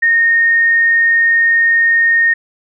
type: tone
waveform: sine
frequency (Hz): 1845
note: A#6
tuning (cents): -18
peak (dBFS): -8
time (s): 0.02-2.34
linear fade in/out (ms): 10
effects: none